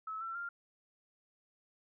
sine tone with pitch steps, 1297 / 1345.1 / 1394.9 Hz, E6 / E6 / F6, -28 / +35 / -2 cents, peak -38 dBFS, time 0.07-0.49 s, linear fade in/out 5 ms, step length 140 ms, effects none

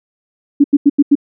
sine tone bursts, 285.3 Hz, C#4, 50 cents sharp, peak -4 dBFS, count 5, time 0.6-1.154 s, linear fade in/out 10 ms, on 42 ms, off 86 ms, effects none

